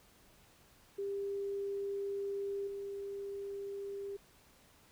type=tone with level steps; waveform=sine; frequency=398.4 Hz; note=G4; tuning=28 cents sharp; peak=-35 / -39 dBFS; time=0.98-4.17 s; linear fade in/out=10 ms; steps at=2.67 s; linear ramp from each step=5 ms; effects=pink hiss -64 dBFS RMS until 4.91 s